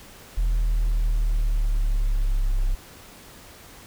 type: linear sweep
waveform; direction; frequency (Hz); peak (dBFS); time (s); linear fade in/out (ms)
sine; down; 41.2 to 32.7; -16; 0.37-2.75; 10
effects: tanh soft clip ceiling -18 dBFS + pink hiss -46 dBFS RMS until 3.86 s